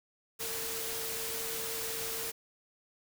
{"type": "tone in noise", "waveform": "sine", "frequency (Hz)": 452.3, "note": "A4", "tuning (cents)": 48, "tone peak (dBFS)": -43, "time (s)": [0.39, 2.32], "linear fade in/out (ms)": 20, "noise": "white", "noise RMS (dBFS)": -37, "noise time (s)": [0.39, 2.32], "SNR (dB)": -9, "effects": []}